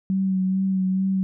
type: tone with vibrato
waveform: sine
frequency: 189.5 Hz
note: F#3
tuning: 42 cents sharp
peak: -19 dBFS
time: 0.1-1.23 s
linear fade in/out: 0 ms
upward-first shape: sine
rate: 2.3 Hz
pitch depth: 24 cents each way
effects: none